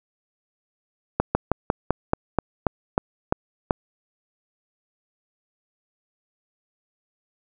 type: slowing click train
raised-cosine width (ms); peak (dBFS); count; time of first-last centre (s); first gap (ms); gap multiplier
1; -4; 11; 1.2-3.708; 150; 1.11
effects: none